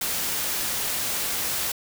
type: noise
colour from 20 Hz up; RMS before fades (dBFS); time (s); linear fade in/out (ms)
white; -27; 0.01-1.72; 5
effects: none